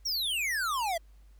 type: exponential sweep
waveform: square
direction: down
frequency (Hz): 5800 to 641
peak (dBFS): -29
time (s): 0.05-0.98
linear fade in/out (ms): 10
effects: added 50 Hz sine -52 dBFS peak until 1.39 s + pink hiss -70 dBFS RMS until 1.39 s